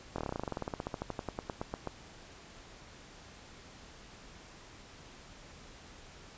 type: slowing click train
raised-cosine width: 1 ms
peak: -21 dBFS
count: 28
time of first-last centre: 0.16-1.873 s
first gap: 23 ms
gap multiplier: 1.07
effects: pink hiss -53 dBFS RMS until 6.37 s + resampled to 16000 Hz